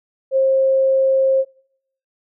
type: tone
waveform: sine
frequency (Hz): 533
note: C5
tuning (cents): +32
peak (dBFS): -12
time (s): 0.31-1.45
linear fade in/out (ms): 50
effects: noise-tail reverb RT60 0.7 s tail -25 dB re dry

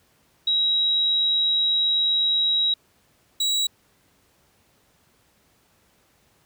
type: tone pair in turn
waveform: sine / 35% pulse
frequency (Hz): 3847 / 3887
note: B7 / B7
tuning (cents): -46 / -28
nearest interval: unison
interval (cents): 18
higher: second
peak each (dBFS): -18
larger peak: neither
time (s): 0.47-2.74 / 3.4-3.67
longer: first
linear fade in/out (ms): 5
effects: pink hiss -62 dBFS RMS until 6.45 s + high-pass 60 Hz 12 dB/octave

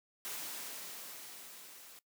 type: noise with level ramp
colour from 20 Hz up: white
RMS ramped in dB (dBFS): -41 to -55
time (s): 0.25-1.99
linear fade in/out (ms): 0
effects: noise-tail reverb RT60 0.1 s tail -19 dB re dry + high-pass 200 Hz 12 dB/octave

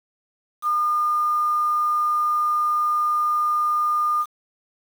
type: tone with quantisation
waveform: sine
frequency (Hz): 1213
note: D#6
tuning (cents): -44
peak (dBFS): -18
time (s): 0.62-4.26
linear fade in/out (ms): 50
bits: 7
effects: none

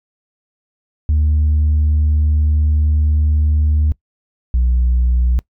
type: tone pair in turn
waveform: sine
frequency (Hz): 75.8 / 61.28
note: D#2 / B1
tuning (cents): -45 / -13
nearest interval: major third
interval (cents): 368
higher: first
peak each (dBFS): -9 / -9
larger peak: neither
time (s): 1.09-3.92 / 4.54-5.39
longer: first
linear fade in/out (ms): 0
effects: noise-tail reverb RT60 0.1 s tail -23 dB re dry + tanh soft clip ceiling -9 dBFS

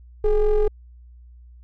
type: ring-modulated tone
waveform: triangle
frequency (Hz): 200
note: G3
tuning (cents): +35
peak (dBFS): -10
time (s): 0.24-0.68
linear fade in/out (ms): 5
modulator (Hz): 222
effects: added 60 Hz sine -43 dBFS peak until 1.63 s

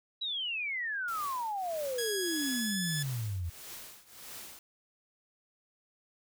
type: exponential sweep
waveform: sine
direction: down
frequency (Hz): 3951 to 81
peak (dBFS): -32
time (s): 0.21-3.5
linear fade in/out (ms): 10
type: noise with tremolo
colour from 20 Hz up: white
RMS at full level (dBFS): -44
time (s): 1.08-4.59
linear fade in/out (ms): 2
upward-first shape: triangle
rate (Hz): 1.6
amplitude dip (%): 90
type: tone with pitch glide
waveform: 10% pulse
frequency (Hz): 1661.2 to 1723.8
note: G#6 to A6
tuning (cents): 0 to -36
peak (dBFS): -24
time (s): 1.98-3.03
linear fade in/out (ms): 5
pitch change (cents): +64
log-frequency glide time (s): 2.19-2.81
effects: none

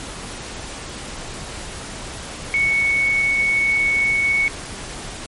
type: tone in noise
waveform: sine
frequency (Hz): 2219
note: C#7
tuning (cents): +1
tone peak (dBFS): -15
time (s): 2.54-4.48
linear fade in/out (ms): 0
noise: pink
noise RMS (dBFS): -32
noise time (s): 0-5.26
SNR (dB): +14
effects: MP3 48 kbps

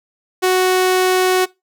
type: tone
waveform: sawtooth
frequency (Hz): 370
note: F#4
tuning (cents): 0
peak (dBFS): -8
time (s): 0.42-1.46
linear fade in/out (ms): 20
effects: noise-tail reverb RT60 0.2 s tail -21 dB re dry

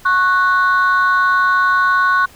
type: tone pair together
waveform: sine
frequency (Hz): 1100 / 1481.5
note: C#6 / F#6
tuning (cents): -14 / +2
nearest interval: perfect fourth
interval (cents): 516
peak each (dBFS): -12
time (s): 0.05-2.26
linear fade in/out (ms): 10
effects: tanh soft clip ceiling -7 dBFS + pink hiss -44 dBFS RMS until 2.35 s

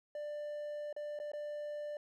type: tone with dropouts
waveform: triangle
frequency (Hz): 592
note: D5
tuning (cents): +14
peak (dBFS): -37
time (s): 0.15-1.97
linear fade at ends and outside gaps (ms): 2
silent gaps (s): 0.928-0.964 / 1.19-1.199 / 1.318-1.334
effects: none

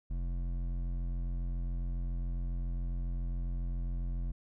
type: tone with hard clipping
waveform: triangle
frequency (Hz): 43.65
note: F1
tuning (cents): 0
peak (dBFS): -34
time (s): 0.1-4.32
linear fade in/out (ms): 10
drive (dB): 14
effects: none

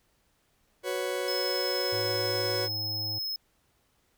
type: chord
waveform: 40% pulse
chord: F# suspended fourth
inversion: none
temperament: just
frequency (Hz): 370 / 493.3 / 555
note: F#4 / B4 / C#5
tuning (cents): 0 / -2 / +2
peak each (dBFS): -33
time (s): 0.83-2.69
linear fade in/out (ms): 50
type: tone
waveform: square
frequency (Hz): 5170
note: E8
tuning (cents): -34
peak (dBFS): -31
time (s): 1.28-3.36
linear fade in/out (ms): 2
type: harmonic tone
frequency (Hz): 106.8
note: G#2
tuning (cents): +49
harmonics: 1 / 3 / 5 / 7 / 8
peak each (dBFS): -37 / -47 / -51 / -54 / -55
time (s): 1.92-3.19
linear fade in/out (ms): 10
effects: pink hiss -70 dBFS RMS until 4.17 s

